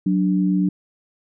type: tone pair together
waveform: sine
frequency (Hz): 185 / 293.7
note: F#3 / D4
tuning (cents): 0 / 0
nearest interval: minor sixth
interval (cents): 800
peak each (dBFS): -17 / -21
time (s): 0.06-0.69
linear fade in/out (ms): 5
effects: none